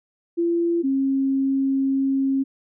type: tone pair in turn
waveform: sine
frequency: 340.4 / 270.2 Hz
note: F4 / C#4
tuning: -44 / -44 cents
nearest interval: major third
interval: 400 cents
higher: first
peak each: -18 dBFS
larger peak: neither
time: 0.37-0.83 / 0.83-2.44 s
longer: second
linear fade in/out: 20 ms
effects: none

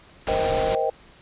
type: noise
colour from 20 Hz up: pink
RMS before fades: -29 dBFS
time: 0.27-0.75 s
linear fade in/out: 0 ms
type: chord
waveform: sine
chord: C minor seventh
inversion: third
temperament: just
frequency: 470.9 / 523.3 / 627.9 / 784.9 Hz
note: Bb4 / C5 / Eb5 / G5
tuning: +18 / 0 / +16 / +2 cents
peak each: -26 dBFS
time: 0.28-0.9 s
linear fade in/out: 5 ms
effects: pink hiss -51 dBFS RMS until 1.21 s + resampled to 8000 Hz

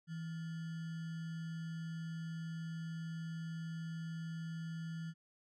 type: tone with sample-and-hold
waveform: sine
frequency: 163.3 Hz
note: E3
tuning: 16 cents flat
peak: -40 dBFS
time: 0.07-5.14 s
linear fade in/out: 50 ms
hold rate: 1575 Hz
effects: low-pass 6000 Hz 12 dB/octave

